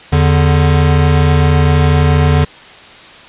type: tone pair together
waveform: square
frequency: 82.41 / 146.83 Hz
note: E2 / D3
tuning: 0 / 0 cents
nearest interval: minor seventh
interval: 1000 cents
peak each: -11 dBFS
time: 0.12-2.45 s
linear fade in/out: 10 ms
effects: white hiss -36 dBFS RMS until 3.28 s + resampled to 8000 Hz